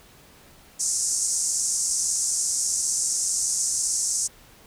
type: band-pass noise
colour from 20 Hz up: pink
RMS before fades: -25 dBFS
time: 0.79-4.28 s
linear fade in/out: 20 ms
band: 5800 to 9200 Hz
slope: 48 dB/octave
effects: pink hiss -52 dBFS RMS until 4.66 s